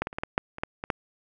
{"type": "clicks", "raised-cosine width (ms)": 0.5, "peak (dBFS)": [-11, -16, -26, -15, -13, -7, -23, -11, -17, -9], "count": 10, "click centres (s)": [0.02, 0.071, 0.129, 0.185, 0.235, 0.379, 0.584, 0.635, 0.839, 0.902], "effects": []}